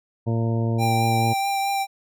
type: harmonic tone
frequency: 114.7 Hz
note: A#2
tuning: 28 cents flat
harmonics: 1 / 2 / 3 / 4 / 5 / 6 / 8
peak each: -21 / -27 / -31 / -33 / -35 / -37 / -39 dBFS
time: 0.26-1.34 s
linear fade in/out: 20 ms
type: tone with vibrato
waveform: square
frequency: 789 Hz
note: G5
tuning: 11 cents sharp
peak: -22 dBFS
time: 0.78-1.87 s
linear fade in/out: 50 ms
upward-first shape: triangle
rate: 4.6 Hz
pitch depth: 16 cents each way
effects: none